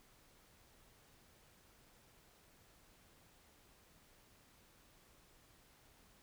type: silence
effects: pink hiss -67 dBFS RMS until 6.22 s